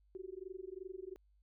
sine tone with amplitude modulation, 375 Hz, F#4, 23 cents sharp, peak -40 dBFS, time 0.15-1.16 s, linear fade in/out 0 ms, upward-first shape sine, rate 22.8 Hz, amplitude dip 100%, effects added 50 Hz sine -67 dBFS peak until 1.42 s

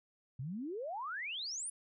sine exponential sweep, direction up, 120.4 to 10070 Hz, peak -38 dBFS, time 0.39-1.7 s, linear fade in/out 5 ms, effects none

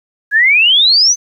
sine exponential sweep, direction up, 1635 to 6272 Hz, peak -6 dBFS, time 0.31-1.16 s, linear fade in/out 50 ms, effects 8-bit

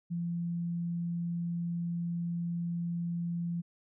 sine tone, 171.2 Hz, F3, 34 cents flat, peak -31 dBFS, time 0.1-3.62 s, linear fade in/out 20 ms, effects none

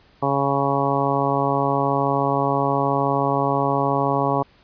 harmonic tone, 139 Hz, C#3, 5 cents sharp, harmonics 1 / 2 / 3 / 4 / 5 / 6 / 7 / 8, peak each -26 / -26 / -26 / -26 / -26 / -26 / -26 / -26 dBFS, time 0.22-4.43 s, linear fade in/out 10 ms, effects pink hiss -55 dBFS RMS until 4.63 s + resampled to 11025 Hz

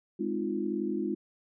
sine chord, F minor seventh, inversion first, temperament equal with one note detuned, 207.7 / 258.5 / 311.1 / 349.2 Hz, Ab3 / C4 / Eb4 / F4, 0 / -21 / 0 / 0 cents, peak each -34 / -37 / -34 / -33 dBFS, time 0.19-1.15 s, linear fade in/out 10 ms, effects none

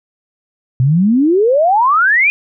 sine exponential sweep, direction up, 121.9 to 2494 Hz, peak -8 dBFS, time 0.8-2.3 s, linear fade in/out 0 ms, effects none

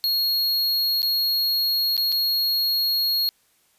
square tone with dropouts, 4300 Hz, C8, 47 cents sharp, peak -20 dBFS, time 0.04-3.29 s, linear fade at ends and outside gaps 0 ms, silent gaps 1.019-1.029 / 1.967-1.977 / 2.12-2.124 s, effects white hiss -63 dBFS RMS until 3.78 s + resampled to 32000 Hz

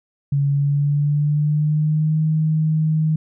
sine tone with pitch glide, 141.1 to 156.56 Hz, C#3 to D#3, +31 to +11 cents, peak -15 dBFS, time 0.32-3.16 s, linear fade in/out 5 ms, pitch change +180 cents, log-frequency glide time 0.5-2.21 s, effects none

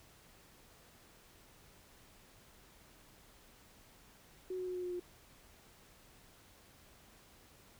sine tone with pitch steps, 370 / 367 / 364.1 / 361.1 / 358.2 / 355.3 Hz, F#4 / F#4 / F#4 / F#4 / F4 / F4, 0 / -14 / -28 / -42 / +44 / +30 cents, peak -37 dBFS, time 4.5-4.998 s, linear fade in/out 5 ms, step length 83 ms, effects pink hiss -62 dBFS RMS until 7.79 s

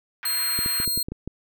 pink band-pass noise, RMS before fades -36 dBFS, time 0.23-0.85 s, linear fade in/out 0 ms, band 1300 to 2500 Hz, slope 24 dB/octave
10% pulse tone, 4200 Hz, C8, 6 cents sharp, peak -16 dBFS, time 0.25-1.03 s, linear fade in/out 5 ms
clicks, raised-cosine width 3 ms, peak -18 dBFS, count 8, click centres 0.59 / 0.661 / 0.801 / 0.877 / 0.976 / 1.085 / 1.12 / 1.276 s
effects none

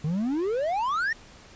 triangle exponential sweep, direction up, 145.4 to 1893 Hz, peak -22 dBFS, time 0.04-1.13 s, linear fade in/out 5 ms, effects pink hiss -50 dBFS RMS until 1.55 s + resampled to 16000 Hz

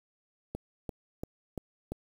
click train, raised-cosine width 2 ms, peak -22 dBFS, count 5, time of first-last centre 0.55-1.92 s, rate 2.92 Hz, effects 8-bit

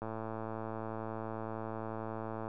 click train, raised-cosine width 1 ms, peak -26 dBFS, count 274, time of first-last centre 0.02-2.479 s, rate 111 Hz, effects none

